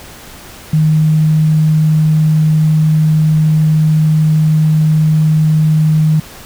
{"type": "tone", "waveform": "sine", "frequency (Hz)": 155.56, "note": "D#3", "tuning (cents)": 0, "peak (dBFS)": -7, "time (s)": [0.73, 6.2], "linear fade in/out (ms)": 5, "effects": ["pink hiss -34 dBFS RMS until 6.45 s"]}